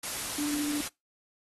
sine tone in noise, 293.7 Hz, D4, in tune, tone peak -29 dBFS, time 0.38-0.81 s, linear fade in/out 5 ms, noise white, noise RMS -35 dBFS, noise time 0.03-0.88 s, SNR +3 dB, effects noise-tail reverb RT60 0.2 s tail -24 dB re dry + AAC 32 kbps

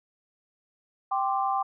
sine chord, G suspended fourth, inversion none, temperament just, 784 / 1045.3 / 1176 Hz, G5 / C6 / D6, 0 / -2 / +2 cents, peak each -26 / -30 / -30 dBFS, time 1.11-1.63 s, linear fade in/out 10 ms, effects none

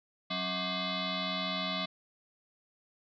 sine tone with frequency modulation, 1639 Hz, G#6, 23 cents flat, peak -31 dBFS, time 0.3-1.86 s, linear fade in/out 10 ms, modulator 456 Hz, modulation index 5.7, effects none

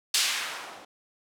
violet noise with low-pass filter sweep, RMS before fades -30 dBFS, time 0.14-0.85 s, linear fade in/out 5 ms, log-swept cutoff 4700 to 540 Hz, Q 0.9, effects none

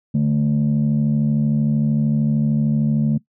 sine tone pair together, 146.83 / 220 Hz, D3 / A3, 0 / 0 cents, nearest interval perfect fifth, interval 700 cents, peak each -16 dBFS, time 0.14-3.18 s, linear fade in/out 10 ms, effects noise-tail reverb RT60 0.1 s tail -19 dB re dry + tanh soft clip ceiling -11 dBFS

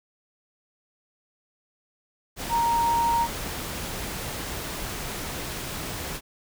sine tone in noise, 932.3 Hz, A#5, in tune, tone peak -20 dBFS, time 2.49-3.28 s, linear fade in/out 50 ms, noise pink, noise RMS -33 dBFS, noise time 2.36-6.21 s, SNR +10 dB, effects none

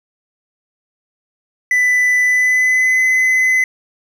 triangle tone with pitch glide, 1992 to 2029 Hz, B6 to B6, +14 to +46 cents, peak -9 dBFS, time 1.71-3.64 s, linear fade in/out 2 ms, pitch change +32 cents, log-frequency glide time 2.23-3 s, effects none

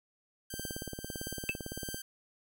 5% pulse tone with tremolo, 1568 Hz, G6, in tune, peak -28 dBFS, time 0.5-2.02 s, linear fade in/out 5 ms, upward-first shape triangle, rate 1.6 Hz, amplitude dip 60%
click train, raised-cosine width 2 ms, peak -26 dBFS, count 26, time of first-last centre 0.54-1.944 s, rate 17.8 Hz
triangle tone with exponential decay, 2628 Hz, E7, 6 cents flat, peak -23 dBFS, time 1.49-1.57 s, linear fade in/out 0 ms, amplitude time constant 16 ms
effects none

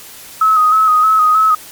sine tone with vibrato, 1270 Hz, D#6, 35 cents sharp, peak -7 dBFS, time 0.41-1.55 s, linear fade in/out 5 ms, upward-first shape square, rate 3.2 Hz, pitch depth 29 cents each way, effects white hiss -35 dBFS RMS until 1.71 s + MP3 96 kbps

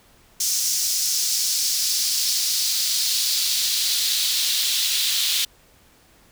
pink noise with high-pass filter sweep, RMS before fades -22 dBFS, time 0.4-5.45 s, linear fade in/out 5 ms, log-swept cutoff 5800 to 3500 Hz, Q 2.4, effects pink hiss -55 dBFS RMS until 6.31 s

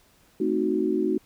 sine chord, A diminished seventh, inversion none, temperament equal, 220 / 261.6 / 311.1 / 370 Hz, A3 / C4 / Eb4 / Gb4, 0 / 0 / 0 / 0 cents, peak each -29 / -30 / -26 / -25 dBFS, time 0.4-1.18 s, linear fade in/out 5 ms, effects pink hiss -60 dBFS RMS until 1.25 s

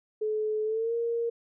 sine tone with pitch glide, 430 to 466.2 Hz, A4 to A#4, -40 to 0 cents, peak -26 dBFS, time 0.21-1.3 s, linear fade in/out 10 ms, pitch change +140 cents, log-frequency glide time 0.64-0.94 s, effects none

